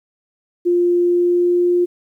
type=tone with pitch glide; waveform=sine; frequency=350.6 to 353 Hz; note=F4 to F4; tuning=+7 to +19 cents; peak=-12 dBFS; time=0.65-1.86 s; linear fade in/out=20 ms; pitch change=+12 cents; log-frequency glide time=1-1.75 s; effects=9-bit